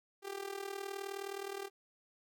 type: tone with amplitude modulation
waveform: sawtooth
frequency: 395 Hz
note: G4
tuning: 13 cents sharp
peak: -33 dBFS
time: 0.22-1.7 s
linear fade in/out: 50 ms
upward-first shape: sine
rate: 39.3 Hz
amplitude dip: 80%
effects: none